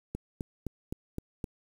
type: click train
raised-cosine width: 3 ms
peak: -21 dBFS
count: 6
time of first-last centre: 0.15-1.442 s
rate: 3.87 Hz
effects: 8-bit